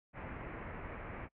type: low-pass noise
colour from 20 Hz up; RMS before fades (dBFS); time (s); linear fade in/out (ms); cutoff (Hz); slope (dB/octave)
pink; -45; 0.13-1.29; 50; 2400; 48
effects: noise-tail reverb RT60 0.1 s tail -24 dB re dry